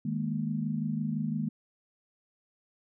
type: chord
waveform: sine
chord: D# suspended fourth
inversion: none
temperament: just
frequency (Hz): 155.56 / 207.4 / 233.3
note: D#3 / G#3 / A#3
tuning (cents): 0 / -2 / +2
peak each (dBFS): -33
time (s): 0.05-1.49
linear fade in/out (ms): 5
effects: none